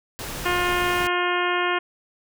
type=noise; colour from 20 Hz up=pink; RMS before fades=-32 dBFS; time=0.19-1.07 s; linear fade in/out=0 ms
type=harmonic tone; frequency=355.4 Hz; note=F4; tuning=30 cents sharp; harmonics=1 / 2 / 3 / 4 / 5 / 6 / 7 / 8 / 9; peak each=-26 / -29 / -26 / -28 / -29 / -32 / -32 / -33 / -36 dBFS; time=0.45-1.79 s; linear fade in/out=10 ms
effects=none